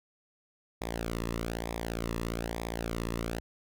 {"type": "tone with flanger", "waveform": "sawtooth", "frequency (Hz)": 57.3, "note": "A#1", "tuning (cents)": -29, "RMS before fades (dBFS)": -35, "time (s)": [0.81, 3.4], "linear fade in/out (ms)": 5, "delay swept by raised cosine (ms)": [0.68, 1.33], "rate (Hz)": 1.1, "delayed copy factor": -0.75, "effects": []}